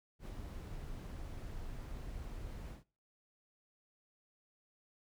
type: noise with ADSR envelope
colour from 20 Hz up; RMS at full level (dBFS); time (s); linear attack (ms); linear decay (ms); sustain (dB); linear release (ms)
brown; -43; 0.19-2.84; 79; 28; -2; 130
effects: noise-tail reverb RT60 0.4 s tail -22 dB re dry